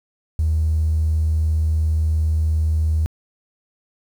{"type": "tone", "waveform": "triangle", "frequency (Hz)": 78.6, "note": "D#2", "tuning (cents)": 18, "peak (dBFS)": -12, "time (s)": [0.39, 3.06], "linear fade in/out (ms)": 0, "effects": ["tanh soft clip ceiling -13 dBFS", "8-bit"]}